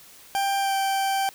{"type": "tone with pitch glide", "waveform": "40% pulse", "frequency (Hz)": [790, 780], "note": ["G5", "G5"], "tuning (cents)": [13, -9], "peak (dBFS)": -21, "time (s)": [0.35, 1.29], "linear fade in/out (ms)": 0, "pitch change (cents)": -22, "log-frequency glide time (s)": [0.58, 0.75], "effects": ["white hiss -49 dBFS RMS until 1.34 s"]}